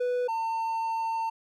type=tone pair in turn; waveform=triangle; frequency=493.9 / 903.2 Hz; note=B4 / A5; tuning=0 / +45 cents; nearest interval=minor seventh; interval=1045 cents; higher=second; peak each=-23 / -25 dBFS; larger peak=first; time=0-0.28 / 0.28-1.3 s; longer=second; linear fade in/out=10 ms; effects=none